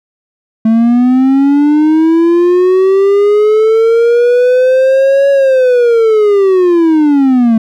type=linear two-way sweep; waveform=triangle; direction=up then down; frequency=220 to 559 to 220 Hz; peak=-3 dBFS; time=0.65-7.58 s; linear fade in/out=5 ms; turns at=5.3 s; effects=none